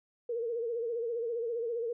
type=tone with vibrato; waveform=sine; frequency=466.2 Hz; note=A#4; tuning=in tune; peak=-31 dBFS; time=0.29-1.93 s; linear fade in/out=5 ms; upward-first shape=sine; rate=15 Hz; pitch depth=70 cents each way; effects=none